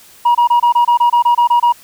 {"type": "tone bursts", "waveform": "sine", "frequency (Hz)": 956, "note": "A#5", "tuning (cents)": 43, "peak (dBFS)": -5, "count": 12, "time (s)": [0.25, 1.725], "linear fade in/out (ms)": 10, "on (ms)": 100, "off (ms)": 25, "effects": ["tanh soft clip ceiling -6 dBFS", "white hiss -43 dBFS RMS until 1.83 s"]}